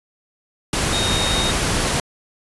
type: tone in noise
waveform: sine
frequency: 3726 Hz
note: A#7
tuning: 2 cents flat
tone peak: -22 dBFS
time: 0.93-1.51 s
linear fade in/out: 2 ms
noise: pink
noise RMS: -20 dBFS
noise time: 0.73-2 s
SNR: -5 dB
effects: resampled to 24000 Hz